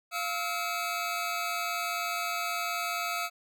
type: tone cluster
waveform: 25% pulse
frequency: 696 / 1293 / 2272 Hz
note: F5 / E6 / C#7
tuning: -6 / -34 / +42 cents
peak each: -31 / -29 / -34 dBFS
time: 0.11-3.3 s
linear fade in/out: 50 ms
effects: none